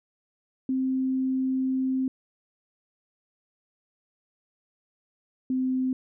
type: tone pair in turn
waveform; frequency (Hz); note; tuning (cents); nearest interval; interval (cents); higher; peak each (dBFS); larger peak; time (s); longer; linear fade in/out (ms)
sine; 261.6 / 258.4; C4 / C4; 0 / -21; unison; 21; first; -23; neither; 0.69-2.08 / 5.5-5.93; first; 2
effects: none